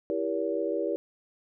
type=chord; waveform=sine; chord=E diminished seventh; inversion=none; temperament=just; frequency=329.6 / 395.6 / 474.7 / 569.6 Hz; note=E4 / G4 / Bb4 / Db5; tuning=0 / +16 / +31 / +47 cents; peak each=-32 dBFS; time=0.1-0.96 s; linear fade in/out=0 ms; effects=none